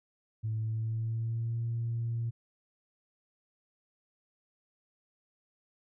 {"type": "tone with pitch glide", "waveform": "sine", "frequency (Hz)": [110, 116.2], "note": ["A2", "A#2"], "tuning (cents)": [0, -5], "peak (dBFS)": -29, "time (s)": [0.43, 2.31], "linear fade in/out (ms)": 20, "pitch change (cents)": 95, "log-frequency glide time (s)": [0.58, 1.61], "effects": ["tanh soft clip ceiling -26 dBFS"]}